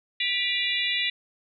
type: tone cluster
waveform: sine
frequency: 1971 / 2388 / 2837 / 3477 / 3913 Hz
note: B6 / D7 / F7 / A7 / B7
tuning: -4 / +28 / +27 / -21 / -17 cents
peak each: -30 dBFS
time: 0.2-1.1 s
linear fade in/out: 5 ms
effects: none